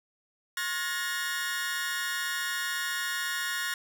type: tone cluster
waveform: sawtooth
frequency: 1080 / 1434 / 1706 / 1860 Hz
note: C#6 / F6 / G#6 / A#6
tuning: -45 / +45 / +46 / -4 cents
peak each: -36 / -31 / -33 / -30 dBFS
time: 0.57-3.74 s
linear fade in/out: 2 ms
effects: none